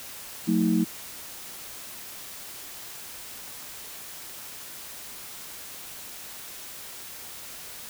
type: tone cluster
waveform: sine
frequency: 181.8 / 223.5 / 318.2 Hz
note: F#3 / A3 / D#4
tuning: -30 / +27 / +39 cents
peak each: -24 / -23 / -25 dBFS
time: 0.47-0.85 s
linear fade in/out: 20 ms
effects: tanh soft clip ceiling -10 dBFS + white hiss -41 dBFS RMS until 7.89 s